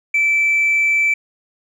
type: tone with tanh clipping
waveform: triangle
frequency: 2323 Hz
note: D7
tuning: 20 cents flat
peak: -13 dBFS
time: 0.14-1.14 s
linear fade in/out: 5 ms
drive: 5 dB
effects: none